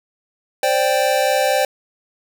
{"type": "chord", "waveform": "square", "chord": "C suspended second", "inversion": "none", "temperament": "equal", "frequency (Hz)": [523.3, 587.3, 784], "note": ["C5", "D5", "G5"], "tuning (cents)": [0, 0, 0], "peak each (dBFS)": -20, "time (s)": [0.63, 1.65], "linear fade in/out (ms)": 2, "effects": []}